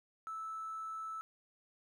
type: tone with hard clipping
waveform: triangle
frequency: 1312 Hz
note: E6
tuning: 9 cents flat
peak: -40 dBFS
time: 0.27-1.21 s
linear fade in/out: 0 ms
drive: 3 dB
effects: none